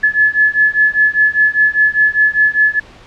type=beating tone pair; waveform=sine; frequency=1715 / 1720 Hz; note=A6 / A6; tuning=-45 / -40 cents; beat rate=5 Hz; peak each=-12 dBFS; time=0.03-2.8 s; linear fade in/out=10 ms; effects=pink hiss -40 dBFS RMS until 3.06 s + low-pass 4000 Hz 12 dB/octave